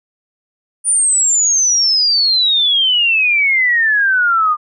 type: exponential sweep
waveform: sine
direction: down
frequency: 9490 to 1200 Hz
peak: -10 dBFS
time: 0.84-4.57 s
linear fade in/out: 50 ms
effects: none